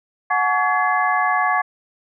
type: tone cluster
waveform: sine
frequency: 733 / 853 / 1131 / 1696 / 2063 Hz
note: F#5 / G#5 / C#6 / G#6 / C7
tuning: -16 / +46 / +34 / +36 / -25 cents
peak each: -21 / -24 / -20 / -22 / -28 dBFS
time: 0.3-1.62 s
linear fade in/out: 10 ms
effects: none